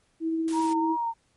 sine tone with tremolo, 324.7 Hz, E4, 26 cents flat, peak -23 dBFS, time 0.2-0.97 s, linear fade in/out 50 ms, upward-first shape triangle, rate 16 Hz, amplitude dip 25%
white noise, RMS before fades -41 dBFS, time 0.48-0.73 s, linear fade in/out 0 ms
sine tone with vibrato, 932.3 Hz, A#5, in tune, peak -25 dBFS, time 0.52-1.14 s, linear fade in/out 50 ms, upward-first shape triangle, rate 2.9 Hz, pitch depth 37 cents each way
effects pink hiss -68 dBFS RMS until 1.36 s + MP3 48 kbps

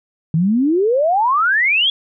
sine exponential sweep, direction up, 153 to 3403 Hz, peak -12 dBFS, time 0.34-1.9 s, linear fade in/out 2 ms, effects none

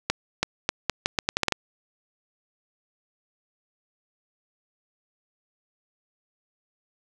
accelerating click train, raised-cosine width 0.2 ms, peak -4 dBFS, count 11, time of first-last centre 0.1-1.523 s, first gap 330 ms, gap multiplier 0.79, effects none

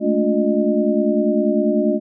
sine tone cluster, 213.8 / 223.9 / 288.7 / 355.5 / 611 Hz, A3 / A3 / D4 / F4 / D#5, -49 / +30 / -30 / +31 / -32 cents, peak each -21 dBFS, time 0-2 s, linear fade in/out 50 ms, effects none

